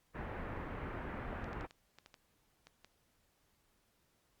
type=low-pass noise; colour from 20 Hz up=pink; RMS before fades=-43 dBFS; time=0.14-1.67 s; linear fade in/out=20 ms; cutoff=2000 Hz; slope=24 dB/octave
type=clicks; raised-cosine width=0.2 ms; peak=-37 dBFS; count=9; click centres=1.443 / 1.531 / 1.61 / 1.709 / 1.986 / 2.061 / 2.142 / 2.67 / 2.846 s
effects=pink hiss -75 dBFS RMS until 4.4 s + Opus 48 kbps